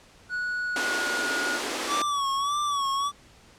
triangle tone with pitch glide, 1467 to 1441 Hz, F#6 to F#6, -15 to -46 cents, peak -25 dBFS, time 0.29-1.6 s, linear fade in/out 50 ms, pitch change -31 cents, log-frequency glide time 0.65-1.03 s
pink high-pass noise, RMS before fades -30 dBFS, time 0.76-2.02 s, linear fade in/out 2 ms, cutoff 250 Hz, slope 48 dB/octave
square tone with vibrato, 1135 Hz, C#6, 41 cents sharp, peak -25 dBFS, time 1.87-3.12 s, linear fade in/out 50 ms, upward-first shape sine, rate 1.7 Hz, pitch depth 70 cents each way
effects pink hiss -54 dBFS RMS until 3.58 s + low-pass 8000 Hz 12 dB/octave

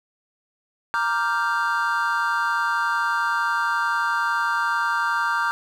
triangle chord, G minor seventh, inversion first, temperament equal, 932.3 / 1174.7 / 1396.9 / 1568 Hz, Bb5 / D6 / F6 / G6, 0 / 0 / 0 / 0 cents, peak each -24 dBFS, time 0.94-5.51 s, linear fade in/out 0 ms, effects 9-bit

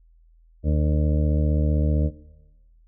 harmonic tone, 75.5 Hz, D2, 48 cents sharp, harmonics 1 / 2 / 3 / 4 / 6 / 7 / 8, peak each -19 / -25 / -29 / -31 / -35 / -36 / -37 dBFS, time 0.63-2.11 s, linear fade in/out 50 ms, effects noise-tail reverb RT60 1.0 s tail -18 dB re dry + added 41 Hz sine -52 dBFS peak until 2.87 s

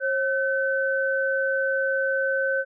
sine tone pair together, 539 / 1524.5 Hz, C#5 / G6, -49 / -49 cents, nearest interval octave + tritone, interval 1800 cents, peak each -24 dBFS, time 0-2.65 s, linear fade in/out 50 ms, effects none

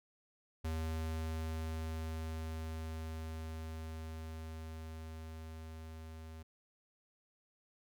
square tone with level ramp, 80.1 Hz, E2, 49 cents flat, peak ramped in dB -36 to -48 dBFS, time 0.64-6.43 s, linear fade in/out 10 ms, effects none

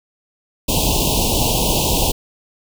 pink band-stop noise, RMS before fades -17 dBFS, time 0.68-2.12 s, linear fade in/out 10 ms, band 1000 to 2600 Hz, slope 96 dB/octave, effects none

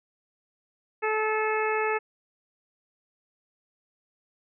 harmonic tone, 433.6 Hz, A4, 25 cents flat, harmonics 1 / 2 / 3 / 4 / 5 / 6, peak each -27 / -30 / -32 / -33 / -34 / -35 dBFS, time 1.02-1.99 s, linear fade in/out 20 ms, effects none

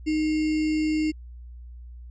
sine tone with sample-and-hold, 309.4 Hz, D#4, 10 cents flat, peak -21 dBFS, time 0.06-1.12 s, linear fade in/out 20 ms, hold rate 2450 Hz, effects added 60 Hz sine -39 dBFS peak until 2.1 s + resampled to 16000 Hz

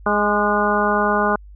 harmonic tone with a mistuned harmonic, 207.7 Hz, G#3, in tune, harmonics 1 / 2 / 3 / 4 / 5 / 6 / 7, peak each -23 / -23 / -23 / -23 / -23 / -23 / -23 dBFS, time 0.06-1.36 s, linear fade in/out 5 ms, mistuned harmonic 6, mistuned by -41 cents, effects added 50 Hz sine -38 dBFS peak until 1.55 s

